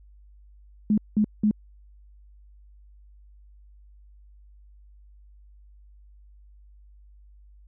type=tone bursts; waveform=sine; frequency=211.4 Hz; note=G#3; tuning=31 cents sharp; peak=-17 dBFS; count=3; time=0.9-1.511 s; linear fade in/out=2 ms; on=77 ms; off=190 ms; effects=added 50 Hz sine -49 dBFS peak until 7.67 s